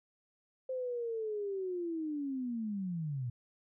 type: linear sweep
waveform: sine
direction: down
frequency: 523 to 116.54 Hz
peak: -34 dBFS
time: 0.69-3.3 s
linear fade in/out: 5 ms
effects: none